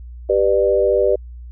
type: chord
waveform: sine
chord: G major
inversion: none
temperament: equal with one note detuned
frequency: 392 / 493.9 / 596.9 Hz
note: G4 / B4 / D5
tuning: 0 / 0 / +28 cents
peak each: -17 dBFS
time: 0.29-1.16 s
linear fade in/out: 10 ms
effects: added 60 Hz sine -32 dBFS peak until 1.51 s